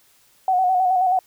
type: tone with vibrato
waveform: sine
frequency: 740 Hz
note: F#5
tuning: in tune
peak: -15 dBFS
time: 0.48-1.19 s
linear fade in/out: 2 ms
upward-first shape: square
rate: 9.4 Hz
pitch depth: 38 cents each way
effects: white hiss -57 dBFS RMS until 1.26 s